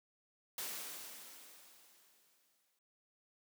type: noise with exponential decay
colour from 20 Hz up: white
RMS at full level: -41 dBFS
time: 0.58-2.79 s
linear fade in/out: 2 ms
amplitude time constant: 480 ms
effects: high-pass 200 Hz 12 dB/octave